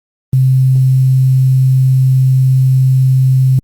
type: tone with quantisation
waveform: sine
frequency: 130.81 Hz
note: C3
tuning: in tune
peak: -6 dBFS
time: 0.33-3.59 s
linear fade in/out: 2 ms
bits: 6
effects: Opus 24 kbps